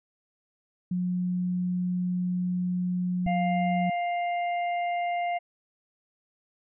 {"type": "tone", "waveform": "sine", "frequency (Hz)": 180.1, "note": "F#3", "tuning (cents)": -46, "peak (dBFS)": -25, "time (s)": [0.91, 3.9], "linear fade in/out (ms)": 5}
{"type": "harmonic tone", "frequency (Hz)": 700, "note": "F5", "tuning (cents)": 4, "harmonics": [1, 3, 4], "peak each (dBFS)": [-26, -36, -46], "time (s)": [3.26, 5.39], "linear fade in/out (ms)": 20}
{"type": "click", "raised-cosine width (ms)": 5, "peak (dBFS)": -22, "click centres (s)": 3.264}
{"effects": []}